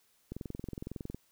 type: click train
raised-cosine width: 3 ms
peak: -26 dBFS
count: 19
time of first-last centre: 0.32-1.146 s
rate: 21.8 Hz
effects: white hiss -70 dBFS RMS until 1.31 s